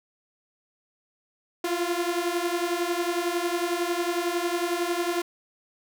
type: beating tone pair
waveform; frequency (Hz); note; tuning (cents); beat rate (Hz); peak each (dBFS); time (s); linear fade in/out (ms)
sawtooth; 341.8 / 352.8; F4 / F4; -37 / +18; 11; -24; 1.64-5.22; 5
effects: none